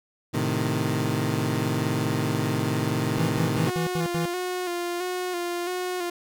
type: chord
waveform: 20% pulse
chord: A diminished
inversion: none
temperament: equal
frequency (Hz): 110 / 130.81 / 155.56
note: A2 / C3 / Eb3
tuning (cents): 0 / 0 / 0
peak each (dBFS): -23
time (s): 0.33-3.71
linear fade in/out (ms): 20
type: tone bursts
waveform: square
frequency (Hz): 164.81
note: E3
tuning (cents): 0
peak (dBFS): -26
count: 6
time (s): 3.18-4.255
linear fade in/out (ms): 0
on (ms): 110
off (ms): 83
type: tone with vibrato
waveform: sawtooth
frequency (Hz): 356.1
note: F4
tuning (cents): +34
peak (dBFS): -23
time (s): 3.67-6.1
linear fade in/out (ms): 5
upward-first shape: square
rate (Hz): 1.5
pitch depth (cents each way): 35
effects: none